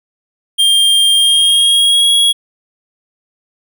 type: tone with pitch glide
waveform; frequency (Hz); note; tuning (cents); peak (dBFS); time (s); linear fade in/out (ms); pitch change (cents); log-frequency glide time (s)
square; 3200 to 3319; G7 to G#7; +35 to -2; -8; 0.58-2.33; 20; +63; 1.13-2.12
effects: none

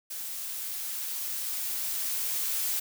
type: noise with level ramp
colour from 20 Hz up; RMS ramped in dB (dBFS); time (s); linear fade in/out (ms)
blue; -37 to -29; 0.1-2.8; 10
effects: none

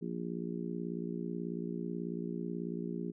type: harmonic tone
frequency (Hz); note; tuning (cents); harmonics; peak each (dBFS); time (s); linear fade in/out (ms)
58.27; A#1; 0; 3 / 4 / 5 / 6 / 7; -39 / -41 / -45 / -43 / -44; 0.01-3.12; 20
effects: none

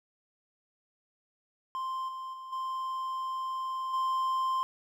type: tone with level steps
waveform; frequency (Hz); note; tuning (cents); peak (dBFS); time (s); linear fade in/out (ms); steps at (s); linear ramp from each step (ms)
triangle; 1046.5; C6; 0; -30 / -35 / -39 / -30 / -25; 1.75-4.63; 0; 2.08 / 2.33 / 2.52 / 3.93; 10
effects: none

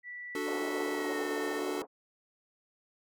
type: tone with pitch glide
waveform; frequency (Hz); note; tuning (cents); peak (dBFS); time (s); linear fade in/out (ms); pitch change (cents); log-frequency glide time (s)
sine; 1961 to 1819.1; B6 to A#6; -13 to -43; -40; 0.03-1.62; 50; -130; 0.92-1.23
type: chord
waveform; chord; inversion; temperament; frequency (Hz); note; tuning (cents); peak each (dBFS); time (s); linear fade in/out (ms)
square; D major; none; equal; 293.7 / 370 / 440; D4 / F#4 / A4; 0 / 0 / 0; -38; 0.35-1.82; 2
type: band-pass noise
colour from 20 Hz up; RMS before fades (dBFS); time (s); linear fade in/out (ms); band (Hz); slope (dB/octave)
pink; -41; 0.44-1.87; 50; 350 to 920; 24
effects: none

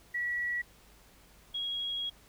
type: tone pair in turn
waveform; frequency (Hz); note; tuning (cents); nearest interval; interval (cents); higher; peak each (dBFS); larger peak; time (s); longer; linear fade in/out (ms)
sine; 1935 / 3304; B6 / G#7; -36 / -10; major sixth; 926; second; -30 / -32; first; 0.14-0.62 / 1.54-2.1; second; 10
effects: added 50 Hz sine -62 dBFS peak until 2.28 s + pink hiss -60 dBFS RMS until 2.28 s

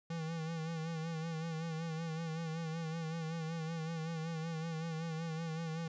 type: tone with vibrato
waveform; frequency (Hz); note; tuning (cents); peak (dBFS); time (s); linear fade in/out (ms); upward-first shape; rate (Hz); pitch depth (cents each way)
square; 162.6; E3; -23; -38; 0.1-5.88; 5; sine; 5.3; 53
effects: resampled to 16000 Hz

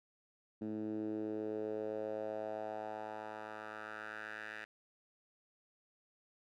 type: tone with band-pass filter sweep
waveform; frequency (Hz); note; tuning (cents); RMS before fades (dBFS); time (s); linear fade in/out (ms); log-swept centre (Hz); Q
10% pulse; 107.7; A2; -37; -42; 0.61-4.65; 10; 260 to 1900; 3
effects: none

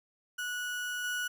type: tone with level steps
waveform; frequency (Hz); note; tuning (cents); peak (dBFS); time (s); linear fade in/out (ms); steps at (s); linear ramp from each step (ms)
35% pulse; 1468; F#6; -14; -32 / -30; 0.38-1.28; 10; 1.04; 2
effects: none

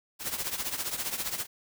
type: noise with tremolo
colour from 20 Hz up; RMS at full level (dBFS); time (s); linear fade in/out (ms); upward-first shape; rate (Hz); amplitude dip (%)
white; -30; 0.19-1.47; 50; triangle; 15; 80
effects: none

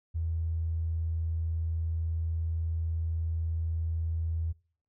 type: tone with tanh clipping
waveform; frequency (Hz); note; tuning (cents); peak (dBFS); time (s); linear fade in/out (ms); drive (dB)
triangle; 81.8; E2; -13; -28; 0.14-4.53; 20; 3
effects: noise-tail reverb RT60 0.5 s tail -24 dB re dry

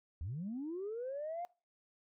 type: linear sweep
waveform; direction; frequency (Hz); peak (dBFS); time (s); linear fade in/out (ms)
sine; up; 69.3 to 715; -37; 0.21-1.45; 0
effects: noise-tail reverb RT60 0.3 s tail -22 dB re dry + tanh soft clip ceiling -34 dBFS

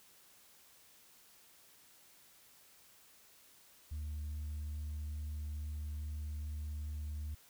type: tone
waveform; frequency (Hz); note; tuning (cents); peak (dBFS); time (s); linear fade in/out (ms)
sine; 75.2; D2; +42; -36; 3.91-7.35; 10
effects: tanh soft clip ceiling -37 dBFS + white hiss -63 dBFS RMS until 7.49 s

